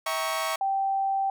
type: chord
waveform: sawtooth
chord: E diminished seventh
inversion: none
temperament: equal with one note detuned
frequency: 646.8 / 784 / 932.3 / 1108.7 Hz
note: E5 / G5 / Bb5 / Db6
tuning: -33 / 0 / 0 / 0 cents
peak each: -27 / -32 / -32 / -26 dBFS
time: 0.06-0.56 s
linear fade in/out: 5 ms
type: tone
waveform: sine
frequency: 780 Hz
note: G5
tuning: 9 cents flat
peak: -23 dBFS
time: 0.61-1.3 s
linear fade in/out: 2 ms
effects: none